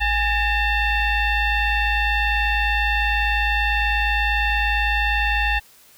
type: tone with frequency modulation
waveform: sine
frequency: 932.3 Hz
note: A#5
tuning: in tune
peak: -17 dBFS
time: 0-5.6 s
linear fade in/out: 20 ms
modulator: 878 Hz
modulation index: 2.4
effects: white hiss -51 dBFS RMS until 5.97 s